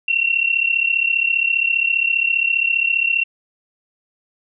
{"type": "tone pair together", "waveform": "sine", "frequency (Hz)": [2711, 2746], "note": ["E7", "F7"], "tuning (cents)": [48, -30], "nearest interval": "unison", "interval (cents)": 22, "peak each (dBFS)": [-18, -18], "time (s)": [0.08, 3.24], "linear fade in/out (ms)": 5, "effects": []}